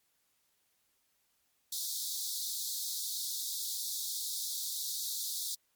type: high-pass noise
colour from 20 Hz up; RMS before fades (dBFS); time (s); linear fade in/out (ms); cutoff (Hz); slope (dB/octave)
pink; -37; 1.72-5.55; 5; 3600; 96
effects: white hiss -75 dBFS RMS until 5.75 s + MP3 96 kbps